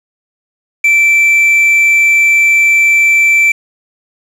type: tone with quantisation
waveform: triangle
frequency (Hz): 2333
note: D7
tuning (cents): -12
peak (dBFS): -4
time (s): 0.84-3.52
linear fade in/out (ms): 5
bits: 5
effects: low-pass 11000 Hz 12 dB/octave